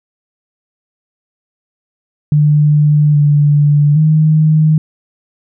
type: tone with pitch steps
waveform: sine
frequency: 149.1 / 146.5 / 155.5 Hz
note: D3 / D3 / D#3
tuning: +27 / -4 / -1 cents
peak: -6 dBFS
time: 2.32-4.78 s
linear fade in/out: 2 ms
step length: 820 ms
effects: none